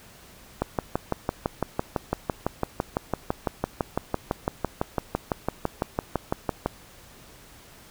click train, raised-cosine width 1 ms, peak -9 dBFS, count 37, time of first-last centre 0.62-6.66 s, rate 5.96 Hz, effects pink hiss -50 dBFS RMS until 7.9 s

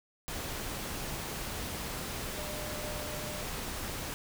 sine tone in noise, 601 Hz, D5, 40 cents sharp, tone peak -43 dBFS, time 2.37-3.43 s, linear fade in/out 0 ms, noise pink, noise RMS -38 dBFS, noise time 0.28-4.14 s, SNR -8 dB, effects none

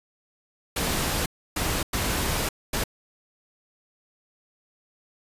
pink noise bursts at uneven times, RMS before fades -26 dBFS, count 4, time 0.76-1.26 / 1.56-1.83 / 1.93-2.49 / 2.73-2.84 s, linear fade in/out 5 ms, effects resampled to 32000 Hz

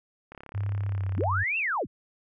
click train, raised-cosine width 0.5 ms, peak -28 dBFS, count 33, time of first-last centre 0.32-1.237 s, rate 34.9 Hz
sine tone with pitch glide, 100.3 to 95.49 Hz, G2 to G2, +40 to -45 cents, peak -26 dBFS, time 0.54-1.44 s, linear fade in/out 20 ms, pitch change -85 cents, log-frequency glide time 0.85-1.07 s
sine linear two-way sweep, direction up then down, 31.49 to 2767 to 31.49 Hz, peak -25 dBFS, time 1.15-1.87 s, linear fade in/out 50 ms, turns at 1.58 s
effects none

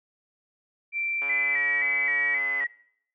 sine tone with pitch glide, 2349 to 2285 Hz, D7 to D7, 0 to -48 cents, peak -26 dBFS, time 0.92-2.4 s, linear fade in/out 50 ms, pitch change -48 cents, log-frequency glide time 1.36-1.86 s
click train, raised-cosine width 0.5 ms, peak -24 dBFS, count 201, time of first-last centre 1.22-2.638 s, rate 141 Hz
sine tone with vibrato, 1968 Hz, B6, 7 cents flat, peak -24 dBFS, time 1.29-2.67 s, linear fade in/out 10 ms, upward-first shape square, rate 1.9 Hz, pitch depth 49 cents each way
effects noise-tail reverb RT60 0.7 s tail -23 dB re dry + high-pass 400 Hz 12 dB/octave

